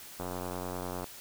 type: click train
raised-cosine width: 1 ms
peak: -23 dBFS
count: 77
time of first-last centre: 0.2-1.043 s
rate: 90.2 Hz
effects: white hiss -48 dBFS RMS until 1.2 s